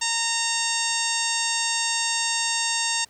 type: harmonic tone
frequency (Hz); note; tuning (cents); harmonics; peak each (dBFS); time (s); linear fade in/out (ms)
920; A#5; -23; 1 / 2 / 3 / 4 / 5 / 6 / 7 / 8 / 9; -31 / -31 / -31 / -31 / -31 / -31 / -31 / -31 / -31; 0.01-3.05; 10
effects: pink hiss -57 dBFS RMS until 3.09 s